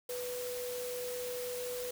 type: tone in noise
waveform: sine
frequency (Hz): 493.9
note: B4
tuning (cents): 0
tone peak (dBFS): -37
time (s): 0.09-1.91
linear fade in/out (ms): 5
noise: white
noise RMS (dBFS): -44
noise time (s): 0.09-1.91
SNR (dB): +4
effects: none